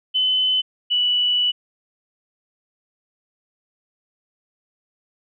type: tone pair in turn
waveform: sine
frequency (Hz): 3030 / 2956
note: F#7 / F#7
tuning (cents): +40 / -2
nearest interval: unison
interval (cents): 42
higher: first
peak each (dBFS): -16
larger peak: neither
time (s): 0.14-0.62 / 0.9-1.52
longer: second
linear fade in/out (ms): 20
effects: none